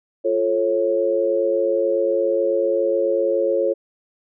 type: chord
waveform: sine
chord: F augmented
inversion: none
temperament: just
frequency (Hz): 349.2 / 436.5 / 545.7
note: F4 / A4 / C#5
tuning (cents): 0 / -14 / -27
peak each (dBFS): -23 / -22 / -19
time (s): 0.24-3.74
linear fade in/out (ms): 20
effects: none